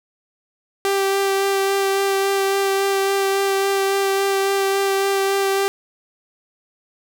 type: tone with vibrato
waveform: sawtooth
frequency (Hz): 392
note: G4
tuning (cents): 0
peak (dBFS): -13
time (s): 0.85-5.68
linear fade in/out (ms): 0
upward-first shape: sine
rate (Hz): 3.6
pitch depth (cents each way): 12
effects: none